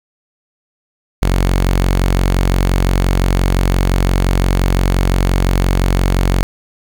sawtooth tone, 45.78 Hz, F#1, 18 cents flat, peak -7 dBFS, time 1.22-6.43 s, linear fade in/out 0 ms, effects 7-bit

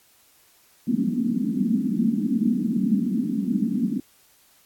pink band-pass noise, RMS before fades -23 dBFS, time 0.87-4 s, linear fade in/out 5 ms, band 200 to 260 Hz, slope 48 dB/octave, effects white hiss -58 dBFS RMS until 4.65 s + AAC 64 kbps

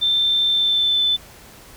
sine tone with pitch glide, 3564 to 3517 Hz, A7 to A7, +22 to -1 cents, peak -15 dBFS, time 0.01-1.17 s, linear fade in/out 20 ms, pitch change -23 cents, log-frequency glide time 0.48-1.04 s, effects pink hiss -44 dBFS RMS until 1.76 s

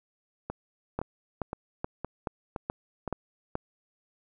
two click trains, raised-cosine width 1 ms, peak -19 / -16 dBFS, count 6 / 7, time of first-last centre 0.5-3.077 / 0.99-3.554 s, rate 1.94 / 2.34 Hz, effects none

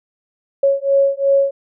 sine beating tone pair, 551 / 553.8 Hz, C#5 / C#5, -11 / -2 cents, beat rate 2.8 Hz, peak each -15 dBFS, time 0.63-1.51 s, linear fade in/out 5 ms, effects none

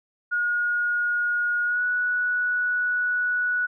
sine tone with pitch glide, 1440 to 1471.1 Hz, F#6 to F#6, -47 to -10 cents, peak -21 dBFS, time 0.31-3.67 s, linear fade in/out 20 ms, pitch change +37 cents, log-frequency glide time 1.65-1.83 s, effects none

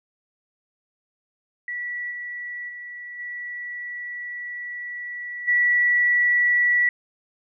sine tone with level steps, 1948 Hz, B6, 24 cents flat, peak -27 / -30 / -34 / -30 / -16 dBFS, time 1.68-6.89 s, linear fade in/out 2 ms, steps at 2.1 / 2.68 / 3.18 / 5.47 s, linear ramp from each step 20 ms, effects none

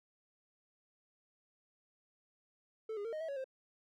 triangle tone with pitch steps, 440.8 / 408.2 / 456.9 / 620 / 647 / 558 / 527 Hz, A4 / G#4 / A#4 / D#5 / E5 / C#5 / C5, +3 / -30 / -35 / -6 / -32 / +11 / +12 cents, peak -36 dBFS, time 2.89-3.443 s, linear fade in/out 5 ms, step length 79 ms, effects none

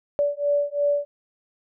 sine beating tone pair, 576 / 578.9 Hz, D5 / D5, -34 / -25 cents, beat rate 2.9 Hz, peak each -23 dBFS, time 0.19-1.05 s, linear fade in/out 0 ms, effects none

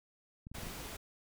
clicks, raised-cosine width 5 ms, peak -34 dBFS, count 5, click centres 0.469 / 0.516 / 0.585 / 0.634 / 0.669 s
pink noise, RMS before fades -45 dBFS, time 0.54-0.97 s, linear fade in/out 10 ms
effects none

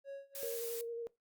triangle tone with tremolo, 553 Hz, C#5, 4 cents flat, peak -40 dBFS, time 0.04-0.71 s, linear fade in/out 50 ms, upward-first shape sine, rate 3 Hz, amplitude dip 95%
blue noise, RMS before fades -44 dBFS, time 0.35-0.81 s, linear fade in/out 0 ms
sine tone with vibrato, 466.2 Hz, A#4, in tune, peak -38 dBFS, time 0.43-1.07 s, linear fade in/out 0 ms, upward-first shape square, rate 11 Hz, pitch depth 14 cents each way
effects noise-tail reverb RT60 0.2 s tail -20 dB re dry + Opus 48 kbps

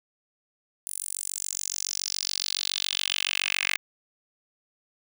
10% pulse tone with high-pass filter sweep, 47.13 Hz, F#1, 33 cents sharp, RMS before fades -30 dBFS, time 0.87-3.77 s, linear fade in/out 0 ms, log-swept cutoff 10000 to 2200 Hz, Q 3.4, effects none

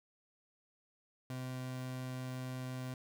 30% pulse tone, 128.3 Hz, C3, 34 cents flat, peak -37 dBFS, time 1.3-2.94 s, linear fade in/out 2 ms, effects none

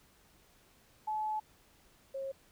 sine tone pair in turn, 860 / 540.7 Hz, A5 / C#5, -40 / -43 cents, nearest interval minor sixth, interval 803 cents, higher first, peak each -32 / -36 dBFS, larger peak first, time 1.07-1.4 / 2.14-2.32 s, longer first, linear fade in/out 10 ms, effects pink hiss -65 dBFS RMS until 2.51 s

